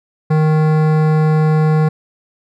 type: tone with hard clipping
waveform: sine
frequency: 155.4 Hz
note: D#3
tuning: 2 cents flat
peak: -12 dBFS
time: 0.3-1.89 s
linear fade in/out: 10 ms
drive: 16 dB
effects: none